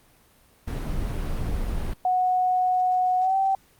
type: noise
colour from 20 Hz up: brown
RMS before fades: -27 dBFS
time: 0.67-1.94 s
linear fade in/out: 10 ms
type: tone with pitch glide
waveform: sine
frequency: 735 to 773.8 Hz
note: F#5 to G5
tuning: -12 to -23 cents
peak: -19 dBFS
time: 2.05-3.55 s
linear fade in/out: 2 ms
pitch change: +89 cents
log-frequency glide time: 3.19-3.36 s
effects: pink hiss -58 dBFS RMS until 3.79 s + Opus 32 kbps